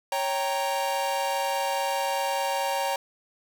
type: chord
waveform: 45% pulse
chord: G diminished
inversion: second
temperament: equal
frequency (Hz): 554.4 / 784 / 932.3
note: Db5 / G5 / Bb5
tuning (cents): 0 / 0 / 0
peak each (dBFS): -30 / -30 / -29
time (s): 0.12-2.96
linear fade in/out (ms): 2
effects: none